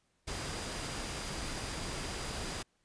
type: tone in noise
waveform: sine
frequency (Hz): 4858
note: D#8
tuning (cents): -42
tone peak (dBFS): -50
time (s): 0.27-2.63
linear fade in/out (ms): 10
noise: pink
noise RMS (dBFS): -39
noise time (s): 0.27-2.63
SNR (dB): -14
effects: pink hiss -75 dBFS RMS until 2.84 s + resampled to 22050 Hz